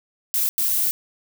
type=noise bursts at uneven times; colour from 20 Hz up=violet; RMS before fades=-21 dBFS; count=2; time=0.34-0.49 / 0.58-0.91 s; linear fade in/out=0 ms; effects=none